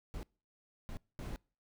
brown noise bursts at uneven times, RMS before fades -42 dBFS, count 3, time 0.14-0.23 / 0.89-0.97 / 1.19-1.36 s, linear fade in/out 0 ms, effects noise-tail reverb RT60 0.4 s tail -26 dB re dry

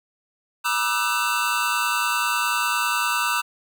square tone cluster, 962 / 1201 / 1311 / 1507 / 2679 Hz, B5 / D6 / E6 / F#6 / E7, -46 / +38 / -10 / +31 / +27 cents, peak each -28 dBFS, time 0.64-3.42 s, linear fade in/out 20 ms, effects none

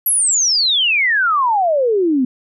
sine exponential sweep, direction down, 11840 to 244.7 Hz, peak -12 dBFS, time 0.06-2.25 s, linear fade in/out 5 ms, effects none

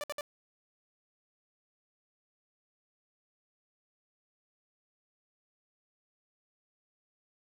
sawtooth tone bursts, 587.3 Hz, D5, in tune, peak -31 dBFS, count 3, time 0.01-0.209 s, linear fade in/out 0 ms, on 27 ms, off 59 ms, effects none

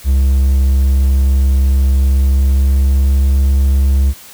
triangle tone with pitch glide, 67 to 68.01 Hz, C2 to C#2, +42 to -32 cents, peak -6 dBFS, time 0.04-4.14 s, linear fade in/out 50 ms, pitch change +26 cents, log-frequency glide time 1.74-3.51 s, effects white hiss -37 dBFS RMS until 4.33 s

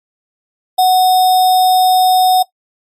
sine tone with sample-and-hold, 740 Hz, F#5, in tune, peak -6 dBFS, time 0.78-2.43 s, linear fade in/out 10 ms, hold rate 4410 Hz, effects noise-tail reverb RT60 0.1 s tail -17 dB re dry + MP3 64 kbps

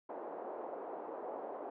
white band-pass noise, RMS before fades -44 dBFS, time 0.09-1.7 s, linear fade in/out 5 ms, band 330 to 810 Hz, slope 24 dB/octave, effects none

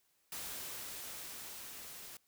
white noise with level ramp, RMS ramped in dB -43 to -50 dBFS, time 0.32-2.17 s, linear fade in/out 2 ms, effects white hiss -75 dBFS RMS until 2.27 s

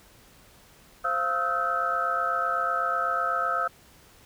sine tone cluster, 524 / 689 / 1285 / 1353 / 1540 Hz, C5 / F5 / E6 / E6 / G6, +2 / -24 / -45 / +45 / -31 cents, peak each -35 / -32 / -26 / -31 / -33 dBFS, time 1.04-3.68 s, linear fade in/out 10 ms, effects pink hiss -55 dBFS RMS until 4.25 s

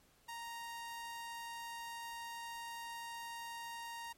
sawtooth tone, 932.3 Hz, A#5, in tune, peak -40 dBFS, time 0.28-4.13 s, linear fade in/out 10 ms, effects pink hiss -69 dBFS RMS until 4.17 s + MP3 64 kbps

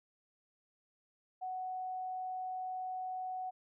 sine tone, 743 Hz, F#5, 7 cents sharp, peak -37 dBFS, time 1.41-3.51 s, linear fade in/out 20 ms, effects none

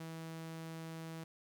sawtooth tone, 162.6 Hz, E3, 23 cents flat, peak -40 dBFS, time 0-1.24 s, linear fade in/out 5 ms, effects none

